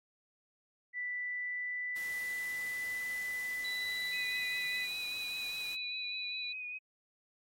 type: tone with pitch glide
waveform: sine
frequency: 1975.5 to 1996.1 Hz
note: B6 to B6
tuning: 0 to +18 cents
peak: -35 dBFS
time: 0.93-4.88 s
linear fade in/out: 50 ms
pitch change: +18 cents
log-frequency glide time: 1.1-2.98 s
type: noise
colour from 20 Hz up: white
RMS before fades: -50 dBFS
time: 1.96-5.75 s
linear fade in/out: 2 ms
type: tone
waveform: sine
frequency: 3951 Hz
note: B7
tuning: in tune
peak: -39 dBFS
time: 3.64-6.53 s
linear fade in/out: 10 ms
type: tone with vibrato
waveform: sine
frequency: 2489 Hz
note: D#7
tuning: in tune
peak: -39 dBFS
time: 4.12-6.79 s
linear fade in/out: 20 ms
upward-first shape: triangle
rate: 5 Hz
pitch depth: 33 cents each way
effects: AAC 48 kbps